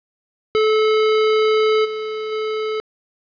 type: tone with level steps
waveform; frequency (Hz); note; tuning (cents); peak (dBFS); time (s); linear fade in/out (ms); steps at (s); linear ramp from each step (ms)
square; 433.4; A4; -26; -14 / -24 / -21; 0.55-2.8; 0; 1.84 / 2.31; 20
effects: resampled to 11025 Hz + 8-bit